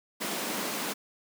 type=high-pass noise; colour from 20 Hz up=pink; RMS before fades=-33 dBFS; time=0.2-0.94 s; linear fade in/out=20 ms; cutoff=180 Hz; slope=48 dB/octave; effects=none

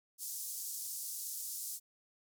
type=band-pass noise; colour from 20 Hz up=white; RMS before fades=-42 dBFS; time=0.18-1.8 s; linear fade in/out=50 ms; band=5500 to 15000 Hz; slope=24 dB/octave; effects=none

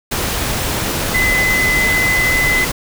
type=tone in noise; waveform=sine; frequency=2026 Hz; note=B6; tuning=44 cents sharp; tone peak=-13 dBFS; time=1.14-2.65 s; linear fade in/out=10 ms; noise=pink; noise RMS=-19 dBFS; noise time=0.11-2.72 s; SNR=+3 dB; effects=none

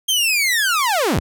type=linear sweep; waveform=sawtooth; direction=down; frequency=3205 to 31.07 Hz; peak=-12 dBFS; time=0.08-1.2 s; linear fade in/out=10 ms; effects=none

